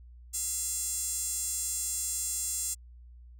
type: tone with high-pass filter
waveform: sawtooth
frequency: 682 Hz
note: F5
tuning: 41 cents flat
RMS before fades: -33 dBFS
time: 0.33-2.75 s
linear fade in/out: 20 ms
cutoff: 7700 Hz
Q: 4.3
effects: added 60 Hz sine -48 dBFS peak until 3.39 s